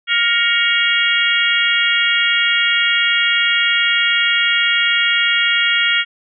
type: harmonic tone with a mistuned harmonic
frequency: 469.9 Hz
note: A#4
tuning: 14 cents sharp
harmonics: 3 / 4 / 5 / 6 / 7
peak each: -19 / -19 / -19 / -19 / -19 dBFS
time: 0.07-6.05 s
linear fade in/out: 50 ms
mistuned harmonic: 5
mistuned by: -88 cents
effects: none